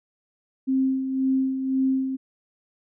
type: tone with tremolo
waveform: sine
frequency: 264.4 Hz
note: C4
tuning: 18 cents sharp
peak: -18 dBFS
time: 0.67-2.17 s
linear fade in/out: 20 ms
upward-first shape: sine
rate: 1.9 Hz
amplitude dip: 55%
effects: none